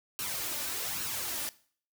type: noise with flanger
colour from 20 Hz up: white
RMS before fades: -35 dBFS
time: 0.19-1.49 s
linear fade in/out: 0 ms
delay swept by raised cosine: 0.72 to 3.42 ms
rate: 1.2 Hz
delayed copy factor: +0.55
effects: noise-tail reverb RT60 0.5 s tail -19 dB re dry + high-pass 60 Hz 12 dB/octave

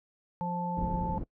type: harmonic tone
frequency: 175.5 Hz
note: F3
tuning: 9 cents sharp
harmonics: 1 / 3 / 5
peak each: -33 / -41 / -33 dBFS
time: 0.41-1.18 s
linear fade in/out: 0 ms
type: low-pass noise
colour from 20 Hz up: pink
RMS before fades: -35 dBFS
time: 0.77-1.24 s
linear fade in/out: 5 ms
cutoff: 300 Hz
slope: 12 dB/octave
effects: noise-tail reverb RT60 0.1 s tail -23 dB re dry

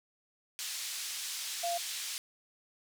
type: band-pass noise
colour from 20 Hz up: pink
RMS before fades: -39 dBFS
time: 0.59-2.18 s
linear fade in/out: 0 ms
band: 3400 to 10000 Hz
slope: 12 dB/octave
type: tone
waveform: sine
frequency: 690 Hz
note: F5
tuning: 21 cents flat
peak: -31 dBFS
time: 1.63-1.78 s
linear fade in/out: 10 ms
effects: none

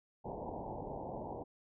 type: low-pass noise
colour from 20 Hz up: white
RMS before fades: -43 dBFS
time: 0.24-1.44 s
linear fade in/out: 20 ms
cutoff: 930 Hz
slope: 96 dB/octave
effects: none

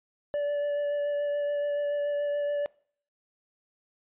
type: tone with vibrato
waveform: triangle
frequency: 580 Hz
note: D5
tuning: 22 cents flat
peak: -24 dBFS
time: 0.34-2.66 s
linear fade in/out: 0 ms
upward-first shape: sine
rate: 7 Hz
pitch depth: 11 cents each way
effects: noise-tail reverb RT60 0.5 s tail -22 dB re dry + resampled to 8000 Hz

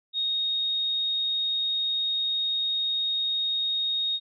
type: tone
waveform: sine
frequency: 3729 Hz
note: A#7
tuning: in tune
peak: -24 dBFS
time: 0.13-4.2 s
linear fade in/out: 50 ms
effects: none

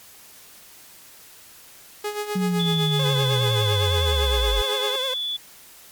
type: tone with tremolo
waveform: sawtooth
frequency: 417 Hz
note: G#4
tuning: 7 cents sharp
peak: -20 dBFS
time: 2.04-4.96 s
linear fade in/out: 5 ms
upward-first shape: sine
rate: 7.9 Hz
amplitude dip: 65%
type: linear sweep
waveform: sine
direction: down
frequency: 188.1 to 46.25 Hz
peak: -20 dBFS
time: 2.35-4.62 s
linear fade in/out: 10 ms
type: tone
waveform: sine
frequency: 3448 Hz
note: A7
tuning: 36 cents flat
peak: -24 dBFS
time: 2.59-5.37 s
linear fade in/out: 10 ms
type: tone with vibrato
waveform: sawtooth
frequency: 523.3 Hz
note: C5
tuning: in tune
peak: -23 dBFS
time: 2.99-5.14 s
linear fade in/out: 5 ms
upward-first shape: triangle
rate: 9.8 Hz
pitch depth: 78 cents each way
effects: white hiss -47 dBFS RMS until 5.91 s + MP3 96 kbps

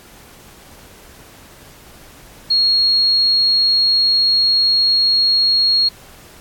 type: tone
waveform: sine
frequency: 4295 Hz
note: C8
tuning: 44 cents sharp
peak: -11 dBFS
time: 2.5-5.89 s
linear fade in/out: 10 ms
effects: pink hiss -43 dBFS RMS until 6.4 s + AAC 64 kbps

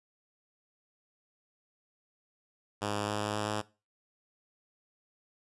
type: tone with pitch steps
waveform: 5% pulse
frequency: 103.83 / 104.73 / 105.64 Hz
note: G#2 / G#2 / G#2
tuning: 0 / +15 / +30 cents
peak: -20 dBFS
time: 2.81-3.62 s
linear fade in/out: 20 ms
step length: 270 ms
effects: noise-tail reverb RT60 0.3 s tail -19 dB re dry + resampled to 24000 Hz

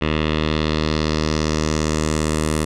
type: tone with low-pass filter sweep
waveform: 10% pulse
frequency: 77.5 Hz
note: D#2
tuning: 6 cents flat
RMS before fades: -20 dBFS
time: 0.01-2.65 s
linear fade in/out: 10 ms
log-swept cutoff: 2900 to 9700 Hz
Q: 2.4
effects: none

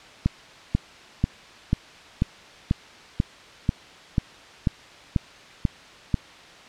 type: click train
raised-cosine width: 5 ms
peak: -7 dBFS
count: 13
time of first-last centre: 0.26-6.142 s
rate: 2.04 Hz
effects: white hiss -46 dBFS RMS until 6.68 s + low-pass 4000 Hz 12 dB/octave

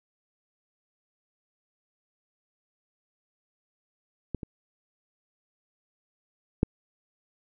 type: clicks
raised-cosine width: 3 ms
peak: -17 / -23 / -7 dBFS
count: 3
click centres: 4.347 / 4.432 / 6.631 s
effects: none

